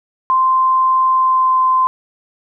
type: tone with pitch glide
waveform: sine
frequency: 1042 to 1035.4 Hz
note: C6 to C6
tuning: -7 to -18 cents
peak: -10 dBFS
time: 0.3-1.87 s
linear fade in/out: 0 ms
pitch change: -11 cents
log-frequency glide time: 1.1-1.59 s
effects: none